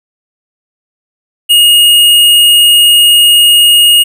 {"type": "tone", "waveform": "square", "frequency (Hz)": 2864, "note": "F7", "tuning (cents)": 43, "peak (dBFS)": -3, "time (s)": [1.49, 4.04], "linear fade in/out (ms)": 20, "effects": []}